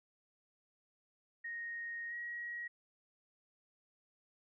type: tone with pitch glide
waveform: sine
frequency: 1864.7 to 1900.6 Hz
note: A#6 to A#6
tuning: 0 to +33 cents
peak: -40 dBFS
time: 1.44-2.68 s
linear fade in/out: 10 ms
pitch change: +33 cents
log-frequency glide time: 2.09-2.14 s
effects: none